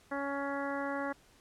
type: harmonic tone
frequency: 279.5 Hz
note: C#4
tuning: 14 cents sharp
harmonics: 1 / 2 / 3 / 4 / 5 / 6 / 7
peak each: -38 / -38 / -41 / -42 / -43 / -43 / -47 dBFS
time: 0.11-1.13 s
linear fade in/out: 10 ms
effects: pink hiss -63 dBFS RMS until 1.4 s + low-pass 11000 Hz 12 dB/octave